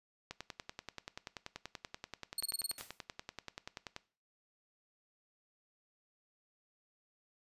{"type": "click train", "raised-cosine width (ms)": 0.2, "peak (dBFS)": -25, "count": 39, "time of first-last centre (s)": [0.31, 3.964], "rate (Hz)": 10.4}
{"type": "tone bursts", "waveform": "20% pulse", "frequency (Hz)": 4338, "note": "C#8", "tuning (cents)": -38, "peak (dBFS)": -28, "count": 7, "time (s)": [2.38, 2.715], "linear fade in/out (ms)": 2, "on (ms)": 23, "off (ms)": 29}
{"type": "noise with exponential decay", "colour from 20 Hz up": "white", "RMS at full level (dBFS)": -44, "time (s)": [2.78, 3.04], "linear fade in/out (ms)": 1, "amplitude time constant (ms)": 55}
{"effects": ["noise-tail reverb RT60 0.4 s tail -19 dB re dry", "resampled to 32000 Hz"]}